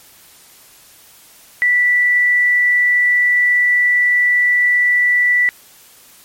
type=tone; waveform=sine; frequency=1965 Hz; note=B6; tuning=9 cents flat; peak=-10 dBFS; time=1.62-5.49 s; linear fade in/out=0 ms; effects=white hiss -45 dBFS RMS until 6.24 s + MP3 64 kbps